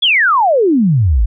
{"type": "exponential sweep", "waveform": "sine", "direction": "down", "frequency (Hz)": [3520, 47.16], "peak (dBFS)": -8, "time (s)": [0.02, 1.26], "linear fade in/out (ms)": 10, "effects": []}